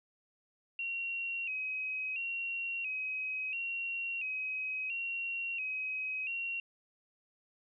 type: tone with vibrato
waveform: sine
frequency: 2637 Hz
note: E7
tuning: in tune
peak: -34 dBFS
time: 0.79-6.6 s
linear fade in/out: 2 ms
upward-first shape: square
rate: 0.73 Hz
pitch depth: 69 cents each way
effects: none